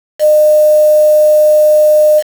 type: tone with quantisation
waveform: sine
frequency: 608 Hz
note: D#5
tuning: 40 cents flat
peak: -4 dBFS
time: 0.19-2.23 s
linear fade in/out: 50 ms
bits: 4
effects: none